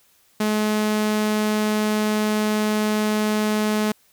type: tone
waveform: sawtooth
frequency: 213.1 Hz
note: G#3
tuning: 45 cents sharp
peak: -15 dBFS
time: 0.4-3.92 s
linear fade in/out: 5 ms
effects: white hiss -59 dBFS RMS until 4.12 s